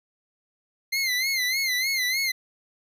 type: tone with vibrato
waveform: 25% pulse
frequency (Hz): 2078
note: C7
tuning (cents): -12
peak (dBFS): -19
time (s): 0.92-2.32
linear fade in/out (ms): 10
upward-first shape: sine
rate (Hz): 3.3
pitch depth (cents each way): 93
effects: none